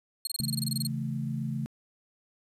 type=tone bursts; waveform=20% pulse; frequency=4267 Hz; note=C8; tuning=33 cents sharp; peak=-23 dBFS; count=14; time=0.25-0.869 s; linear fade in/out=2 ms; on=21 ms; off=25 ms
type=chord; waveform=sine; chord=A major; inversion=first; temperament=just; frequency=137.5 / 165 / 220 Hz; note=C#3 / E3 / A3; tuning=-14 / +2 / 0 cents; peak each=-32 / -37 / -34 dBFS; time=0.4-1.66 s; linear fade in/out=0 ms
effects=resampled to 32000 Hz + 10-bit